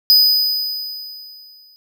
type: tone with exponential decay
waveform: square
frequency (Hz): 4985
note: D#8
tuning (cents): +2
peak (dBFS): -7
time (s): 0.1-1.76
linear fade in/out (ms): 0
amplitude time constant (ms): 360
effects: none